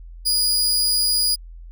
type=tone; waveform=sawtooth; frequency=4902 Hz; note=D#8; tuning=27 cents flat; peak=-14 dBFS; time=0.25-1.36 s; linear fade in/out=20 ms; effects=added 42 Hz sine -36 dBFS peak until 1.71 s